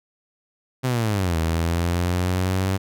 sawtooth linear two-way sweep, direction down then up, 131.9 to 80.5 to 96.3 Hz, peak -16 dBFS, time 0.83-2.78 s, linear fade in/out 20 ms, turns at 1.37 s, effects none

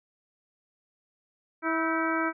harmonic tone with a mistuned harmonic, 325.1 Hz, E4, 24 cents flat, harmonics 1 / 2 / 3 / 4 / 5 / 6 / 7, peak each -29 / -34 / -34 / -31 / -32 / -39 / -37 dBFS, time 1.62-2.33 s, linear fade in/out 50 ms, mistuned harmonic 5, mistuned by -74 cents, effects none

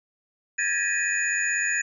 sine tone cluster, 1637 / 1733 / 1899 / 2493 / 6900 Hz, G#6 / A6 / A#6 / D#7 / A8, -25 / -27 / +32 / +3 / -35 cents, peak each -29 dBFS, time 0.58-1.82 s, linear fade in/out 10 ms, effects none

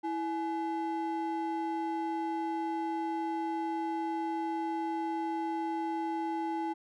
triangle ring-modulated tone, 587.3 Hz, D5, in tune, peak -26 dBFS, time 0.03-6.74 s, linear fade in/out 20 ms, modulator 259 Hz, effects none

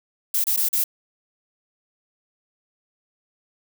violet noise with dropouts, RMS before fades -21 dBFS, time 0.34-0.84 s, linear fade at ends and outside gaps 5 ms, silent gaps 0.441-0.468 / 0.564-0.573 / 0.688-0.729 s, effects none

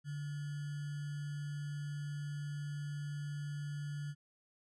sine tone with sample-and-hold, 145.7 Hz, D3, 13 cents flat, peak -38 dBFS, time 0.04-4.15 s, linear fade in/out 50 ms, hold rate 1575 Hz, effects resampled to 24000 Hz

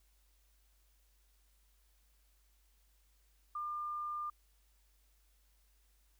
sine tone, 1200 Hz, D6, 37 cents sharp, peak -37 dBFS, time 3.55-4.3 s, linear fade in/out 5 ms, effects added 50 Hz sine -68 dBFS peak until 6.19 s + white hiss -75 dBFS RMS until 6.19 s

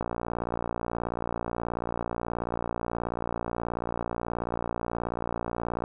click train, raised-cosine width 1 ms, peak -16 dBFS, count 342, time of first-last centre 0.01-5.839 s, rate 58.5 Hz, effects none

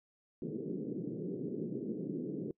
white band-pass noise, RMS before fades -39 dBFS, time 0.42-2.51 s, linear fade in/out 2 ms, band 140 to 420 Hz, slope 48 dB/octave, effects noise-tail reverb RT60 0.1 s tail -24 dB re dry

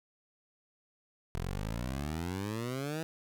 15% pulse exponential sweep, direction up, 41.2 to 164.81 Hz, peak -28 dBFS, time 1.35-3.03 s, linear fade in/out 0 ms, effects none

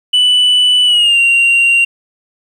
sine tone with pitch glide, 2978 to 2763 Hz, F#7 to F7, +11 to -19 cents, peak -4 dBFS, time 0.13-1.85 s, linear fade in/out 10 ms, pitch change -130 cents, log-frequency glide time 0.85-1.19 s, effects tanh soft clip ceiling -6 dBFS + 7-bit

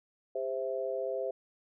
sine chord, C major, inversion second, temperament equal with one note detuned, 401.4 / 523.3 / 659.3 Hz, G4 / C5 / E5, +41 / 0 / 0 cents, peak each -37 / -34 / -37 dBFS, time 0.35-1.31 s, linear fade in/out 5 ms, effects none

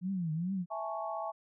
sine tone with vibrato, 173.9 Hz, F3, 7 cents flat, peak -31 dBFS, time 0.01-0.66 s, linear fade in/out 50 ms, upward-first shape triangle, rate 2.4 Hz, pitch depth 230 cents each way
sine chord, A major seventh, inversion second, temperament equal with one note detuned, 659.3 / 830.6 / 886.1 / 1108.7 Hz, E5 / G#5 / A5 / C#6, 0 / 0 / +12 / 0 cents, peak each -38 / -40 / -43 / -41 dBFS, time 0.7-1.32 s, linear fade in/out 20 ms
effects none

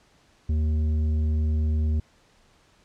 sine tone with tanh clipping, 77.4 Hz, D#2, 9 cents flat, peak -22 dBFS, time 0.49-2 s, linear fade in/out 5 ms, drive 8 dB, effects pink hiss -60 dBFS RMS until 2.84 s + low-pass 7000 Hz 12 dB/octave

